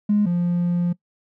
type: tone pair in turn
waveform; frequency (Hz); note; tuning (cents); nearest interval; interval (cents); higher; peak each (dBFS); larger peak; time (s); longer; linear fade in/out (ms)
triangle; 207.7 / 174.65; G#3 / F3; 0 / 0; minor third; 300; first; -11 / -15; first; 0.09-0.26 / 0.26-0.93; second; 10
effects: noise-tail reverb RT60 0.1 s tail -22 dB re dry + tanh soft clip ceiling -13 dBFS